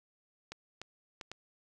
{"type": "clicks", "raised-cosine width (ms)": 0.2, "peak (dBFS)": -25, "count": 4, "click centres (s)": [0.52, 0.816, 1.212, 1.316], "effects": []}